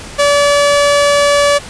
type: tone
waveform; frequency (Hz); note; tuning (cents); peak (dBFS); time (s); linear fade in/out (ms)
sawtooth; 575; D5; -37; -4; 0.18-1.59; 20
effects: pink hiss -30 dBFS RMS until 1.69 s + resampled to 22050 Hz